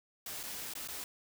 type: noise with dropouts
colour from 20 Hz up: white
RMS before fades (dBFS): -42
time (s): 0.26-1.04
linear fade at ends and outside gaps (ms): 2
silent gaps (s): 0.431-0.435 / 0.737-0.752 / 0.876-0.885
effects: none